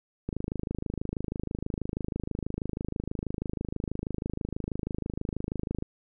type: click train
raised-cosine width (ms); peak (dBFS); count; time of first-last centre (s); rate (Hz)
3; -18; 146; 0.29-5.824; 26.2
effects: none